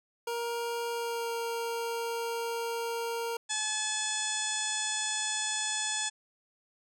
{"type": "tone with pitch glide", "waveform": "25% pulse", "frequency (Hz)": [469.5, 464.6], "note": ["A#4", "A#4"], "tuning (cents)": [12, -6], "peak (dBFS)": -28, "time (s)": [0.27, 3.37], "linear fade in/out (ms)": 5, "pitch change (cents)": -18, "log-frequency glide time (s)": [0.91, 1.32]}
{"type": "harmonic tone", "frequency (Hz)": 858, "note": "A5", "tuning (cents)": -44, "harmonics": [1, 2, 3, 4, 5, 6, 7, 8, 9, 10], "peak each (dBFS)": [-40, -38, -43, -36, -45, -41, -44, -36, -41, -38], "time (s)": [3.49, 6.1], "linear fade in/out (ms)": 20}
{"effects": []}